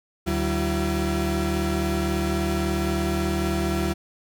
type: tone cluster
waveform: 35% pulse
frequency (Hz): 75.1 / 190.4 / 337.1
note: D2 / F#3 / E4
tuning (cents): +39 / +50 / +39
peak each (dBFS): -25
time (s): 0.26-3.94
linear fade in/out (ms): 20
effects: none